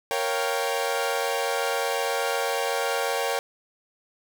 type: chord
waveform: sawtooth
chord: G half-diminished seventh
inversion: first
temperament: equal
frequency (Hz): 466.2 / 554.4 / 698.5 / 784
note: Bb4 / Db5 / F5 / G5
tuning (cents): 0 / 0 / 0 / 0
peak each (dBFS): -25 / -25 / -29 / -26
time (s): 0.11-3.39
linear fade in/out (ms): 0
effects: none